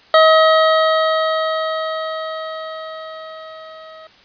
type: tone with level ramp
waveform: 25% pulse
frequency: 636 Hz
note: D#5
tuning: 38 cents sharp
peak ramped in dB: -3 to -33 dBFS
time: 0.14-4.07 s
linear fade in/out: 2 ms
effects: white hiss -48 dBFS RMS until 4.24 s + resampled to 11025 Hz